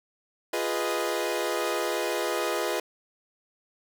sawtooth chord, F half-diminished seventh, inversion none, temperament equal, 349.2 / 415.3 / 493.9 / 622.3 Hz, F4 / Ab4 / Cb5 / Eb5, 0 / 0 / 0 / 0 cents, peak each -28 dBFS, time 0.53-2.8 s, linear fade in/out 5 ms, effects none

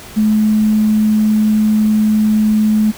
sine tone with quantisation, 214.6 Hz, A3, 43 cents flat, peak -9 dBFS, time 0.16-2.92 s, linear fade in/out 20 ms, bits 6, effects pink hiss -34 dBFS RMS until 2.97 s

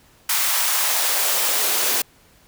white noise with high-pass filter sweep, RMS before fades -20 dBFS, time 0.29-2.02 s, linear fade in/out 5 ms, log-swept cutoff 1100 to 330 Hz, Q 1.2, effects pink hiss -54 dBFS RMS until 2.47 s

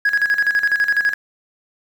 sine tone with tremolo, 1661.2 Hz, G#6, in tune, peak -10 dBFS, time 0.05-1.14 s, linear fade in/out 5 ms, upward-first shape square, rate 12 Hz, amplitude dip 75%, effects tanh soft clip ceiling -11 dBFS + 7-bit

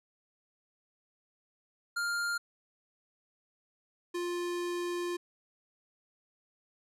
square tone pair in turn, 1402 / 350.5 Hz, F6 / F4, +6 / +6 cents, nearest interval 2 octaves, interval 2400 cents, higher first, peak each -31 / -33 dBFS, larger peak first, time 1.96-2.38 / 4.14-5.17 s, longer second, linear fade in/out 10 ms, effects low-pass 11000 Hz 12 dB/octave

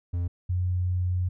triangle / sine tone pair in turn, 87.31 / 90.39 Hz, F2 / F#2, 0 / -40 cents, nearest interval minor second, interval 60 cents, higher second, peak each -23 dBFS, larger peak neither, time 0.13-0.28 / 0.49-1.29 s, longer second, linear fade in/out 10 ms, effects none

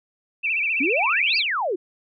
sine tone with vibrato, 2489 Hz, D#7, in tune, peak -20 dBFS, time 0.43-1.43 s, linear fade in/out 20 ms, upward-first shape sine, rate 15 Hz, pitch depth 150 cents each way
sine exponential two-way sweep, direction up then down, 246.9 to 4978 to 328.7 Hz, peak -21 dBFS, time 0.8-1.76 s, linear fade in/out 10 ms, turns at 1.37 s
effects none

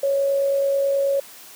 sine tone with amplitude modulation, 554 Hz, C#5, 1 cent flat, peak -16 dBFS, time 0.03-1.2 s, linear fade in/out 5 ms, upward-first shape sine, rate 49.3 Hz, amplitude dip 25%, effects white hiss -43 dBFS RMS until 1.55 s + high-pass 200 Hz 12 dB/octave

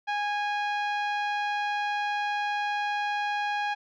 10% pulse tone with low-pass filter, 825 Hz, G#5, 12 cents flat, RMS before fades -29 dBFS, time 0.07-3.75 s, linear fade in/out 20 ms, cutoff 1700 Hz, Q 0.5, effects none

